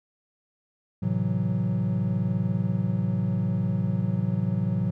triangle chord, F# half-diminished seventh, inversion first, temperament equal, 110 / 130.81 / 164.81 / 185 Hz, A2 / C3 / E3 / F#3, 0 / 0 / 0 / 0 cents, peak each -26 / -28 / -28 / -25 dBFS, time 1.02-4.91 s, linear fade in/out 10 ms, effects none

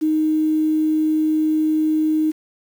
sine tone with quantisation, 311.1 Hz, D#4, in tune, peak -15 dBFS, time 0.01-2.32 s, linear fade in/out 20 ms, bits 7, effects none

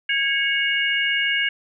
sine tone cluster, 1646 / 2213 / 2848 Hz, G#6 / C#7 / F7, -16 / -3 / +33 cents, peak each -23 dBFS, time 0.09-1.49 s, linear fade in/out 5 ms, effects none

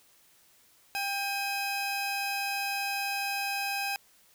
30% pulse tone pair together, 796.3 / 2528 Hz, G5 / D#7, +27 / +27 cents, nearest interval octave + minor sixth, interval 2000 cents, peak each -30 / -30 dBFS, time 0.95-3.96 s, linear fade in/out 0 ms, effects white hiss -62 dBFS RMS until 4.34 s

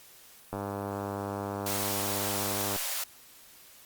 click train, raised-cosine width 1 ms, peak -20 dBFS, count 224, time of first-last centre 0.53-2.76 s, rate 100 Hz
white high-pass noise, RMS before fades -33 dBFS, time 1.66-3.04 s, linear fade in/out 5 ms, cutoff 520 Hz, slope 96 dB/octave
effects white hiss -54 dBFS RMS until 3.85 s + Opus 48 kbps

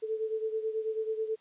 sine beating tone pair, 437.6 / 446.8 Hz, A4 / A4, -9 / +27 cents, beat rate 9.2 Hz, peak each -31 / -36 dBFS, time 0.02-1.36 s, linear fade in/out 20 ms, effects white hiss -65 dBFS RMS until 1.4 s + resampled to 8000 Hz

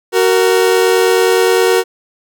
40% pulse tone pair together, 374.5 / 464.1 Hz, F#4 / A#4, +21 / -8 cents, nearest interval major third, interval 371 cents, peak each -11 dBFS, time 0.12-1.84 s, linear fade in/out 50 ms, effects none

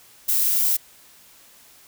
violet noise, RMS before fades -20 dBFS, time 0.28-0.77 s, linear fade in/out 10 ms, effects white hiss -51 dBFS RMS until 1.87 s

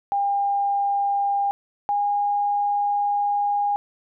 sine tone pair in turn, 803 / 816.6 Hz, G5 / G#5, +41 / -29 cents, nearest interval unison, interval 30 cents, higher second, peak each -19 dBFS, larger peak neither, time 0.12-1.51 / 1.89-3.76 s, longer second, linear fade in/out 0 ms, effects none

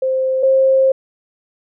sine tone pair in turn, 523.3 / 531.2 Hz, C5 / C5, 0 / +26 cents, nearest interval unison, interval 26 cents, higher second, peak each -14 / -9 dBFS, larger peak second, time 0.02-0.43 / 0.43-0.92 s, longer second, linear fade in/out 5 ms, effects none

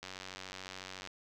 click train, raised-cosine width 0.2 ms, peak -26 dBFS, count 99, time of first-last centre 0.03-1.074 s, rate 93.9 Hz, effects none

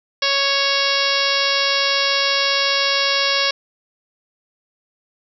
harmonic tone, 554.4 Hz, C#5, in tune, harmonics 1 / 2 / 3 / 4 / 5 / 6 / 7 / 8 / 9 / 10, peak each -25 / -25 / -25 / -25 / -25 / -25 / -25 / -25 / -25 / -25 dBFS, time 0.22-3.51 s, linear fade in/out 5 ms, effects none

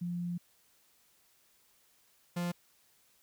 sine / 45% pulse tone pair in turn, 174.61 / 174.61 Hz, F3 / F3, 0 / 0 cents, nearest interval unison, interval 0 cents, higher neither, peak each -33 / -32 dBFS, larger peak second, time 0.01-0.38 / 2.36-2.52 s, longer first, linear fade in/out 10 ms, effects white hiss -68 dBFS RMS until 3.22 s

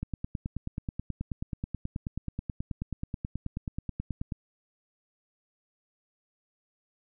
click train, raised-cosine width 5 ms, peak -20 dBFS, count 41, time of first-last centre 0.03-4.322 s, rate 9.32 Hz, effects none

